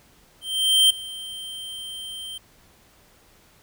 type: tone with ADSR envelope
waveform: square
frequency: 3136 Hz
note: G7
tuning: in tune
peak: -13 dBFS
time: 0.41-2.38 s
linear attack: 490 ms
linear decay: 8 ms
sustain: -20 dB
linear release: 6 ms
effects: pink hiss -56 dBFS RMS until 3.62 s